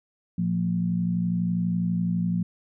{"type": "tone cluster", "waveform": "sine", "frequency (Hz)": [115.5, 176.1, 228.1], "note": ["A#2", "F3", "A#3"], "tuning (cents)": [-16, 15, -37], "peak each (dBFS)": [-32, -23, -32], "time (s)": [0.38, 2.43], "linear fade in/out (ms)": 5, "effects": []}